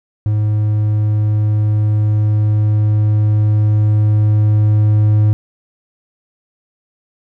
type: tone with level ramp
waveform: triangle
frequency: 106.1 Hz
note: G#2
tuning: 38 cents sharp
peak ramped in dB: -10 to -6 dBFS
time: 0.26-5.33 s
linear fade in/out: 0 ms
effects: none